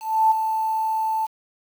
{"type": "tone with ADSR envelope", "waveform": "sine", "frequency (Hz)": 881, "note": "A5", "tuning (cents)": 2, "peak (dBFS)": -12, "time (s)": [0, 1.27], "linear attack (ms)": 310, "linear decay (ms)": 13, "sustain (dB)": -8, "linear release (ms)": 21, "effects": ["7-bit"]}